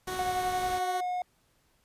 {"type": "tone", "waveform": "15% pulse", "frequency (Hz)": 370, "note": "F#4", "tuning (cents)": 0, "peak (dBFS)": -27, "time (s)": [0.07, 1.01], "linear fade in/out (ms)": 10}
{"type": "noise", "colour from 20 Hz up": "pink", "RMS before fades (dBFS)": -42, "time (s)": [0.07, 0.79], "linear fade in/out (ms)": 5}
{"type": "tone with pitch glide", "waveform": "triangle", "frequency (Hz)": [729, 723.1], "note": ["F#5", "F#5"], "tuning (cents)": [-26, -40], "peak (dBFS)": -27, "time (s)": [0.19, 1.22], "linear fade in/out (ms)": 2, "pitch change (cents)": -14, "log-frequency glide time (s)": [0.73, 0.98]}
{"effects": ["pink hiss -69 dBFS RMS until 1.84 s", "resampled to 32000 Hz"]}